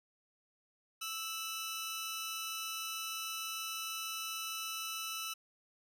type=tone pair together; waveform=15% pulse; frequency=1318.5 / 2960 Hz; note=E6 / F#7; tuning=0 / 0 cents; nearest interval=octave + major second; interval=1400 cents; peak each=-34 / -35 dBFS; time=1.01-5.34 s; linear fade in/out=10 ms; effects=none

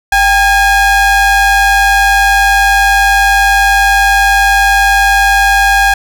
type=ring-modulated tone; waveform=square; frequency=420 Hz; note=G#4; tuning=19 cents sharp; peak=-4 dBFS; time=0.12-5.94 s; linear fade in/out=5 ms; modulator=1210 Hz; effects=none

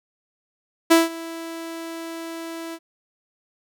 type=tone with ADSR envelope; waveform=sawtooth; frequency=330 Hz; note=E4; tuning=2 cents sharp; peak=-6 dBFS; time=0.9-2.79 s; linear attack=16 ms; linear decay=170 ms; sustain=-21 dB; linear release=53 ms; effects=none

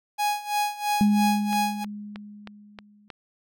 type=tone with tremolo; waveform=45% pulse; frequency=830.6 Hz; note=G#5; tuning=in tune; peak=-21 dBFS; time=0.18-1.85 s; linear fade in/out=20 ms; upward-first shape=sine; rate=3 Hz; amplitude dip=85%
type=tone with exponential decay; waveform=sine; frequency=207.3 Hz; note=G#3; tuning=3 cents flat; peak=-15 dBFS; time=1.01-3.08 s; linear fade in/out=0 ms; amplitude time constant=450 ms
type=click train; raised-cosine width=0.3 ms; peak=-22 dBFS; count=6; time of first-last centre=1.53-3.102 s; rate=3.18 Hz
effects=none

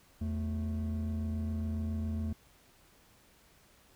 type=tone pair together; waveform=triangle; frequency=82.41 / 220 Hz; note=E2 / A3; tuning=0 / 0 cents; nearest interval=octave + perfect fourth; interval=1700 cents; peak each=-30 / -33 dBFS; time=0.21-2.33 s; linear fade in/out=5 ms; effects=tanh soft clip ceiling -27 dBFS + pink hiss -63 dBFS RMS until 3.95 s

